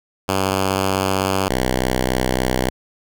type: tone pair in turn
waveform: 5% pulse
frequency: 95.9 / 63.55 Hz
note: G2 / C2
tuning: -37 / -50 cents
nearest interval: perfect fifth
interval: 713 cents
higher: first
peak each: -6 dBFS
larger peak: neither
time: 0.28-1.49 / 1.49-2.7 s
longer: neither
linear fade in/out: 10 ms
effects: none